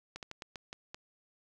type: slowing click train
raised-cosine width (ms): 0.2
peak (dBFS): -25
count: 7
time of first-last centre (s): 0.16-0.945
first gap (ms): 68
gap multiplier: 1.26
effects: none